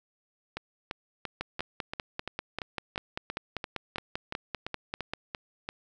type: two click trains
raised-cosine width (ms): 0.3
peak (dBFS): -18 / -16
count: 16 / 20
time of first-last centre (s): 0.57-5.689 / 1.41-5.135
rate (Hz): 2.93 / 5.1
effects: none